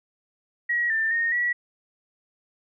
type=tone with pitch steps; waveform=sine; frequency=1908 / 1786 / 1849 / 1934 Hz; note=A#6 / A6 / A#6 / B6; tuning=+40 / +25 / -15 / -37 cents; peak=-21 dBFS; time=0.69-1.53 s; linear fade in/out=10 ms; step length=210 ms; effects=none